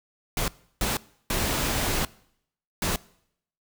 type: noise bursts at uneven times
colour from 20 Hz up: pink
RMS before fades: -26 dBFS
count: 4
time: 0.37-0.48 / 0.81-0.97 / 1.3-2.05 / 2.82-2.96 s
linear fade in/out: 2 ms
effects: noise-tail reverb RT60 0.7 s tail -22 dB re dry